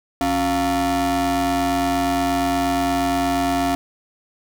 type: ring-modulated tone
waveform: 40% pulse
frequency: 212.1 Hz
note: G#3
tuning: 37 cents sharp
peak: -14 dBFS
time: 0.21-3.75 s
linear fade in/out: 0 ms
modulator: 486 Hz
effects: none